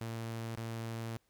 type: tone with dropouts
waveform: sawtooth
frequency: 114.1 Hz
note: A#2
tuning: 37 cents flat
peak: -34 dBFS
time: 0.01-1.17 s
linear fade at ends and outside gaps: 0 ms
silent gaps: 0.555-0.575 s
effects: pink hiss -75 dBFS RMS until 1.29 s